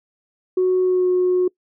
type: tone with pitch glide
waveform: sine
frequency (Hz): 368.8 to 363.7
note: F#4 to F#4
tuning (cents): -6 to -30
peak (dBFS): -13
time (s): 0.57-1.48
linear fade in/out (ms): 5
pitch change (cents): -24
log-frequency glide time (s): 0.83-1.08
effects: noise-tail reverb RT60 0.1 s tail -24 dB re dry + tanh soft clip ceiling -11 dBFS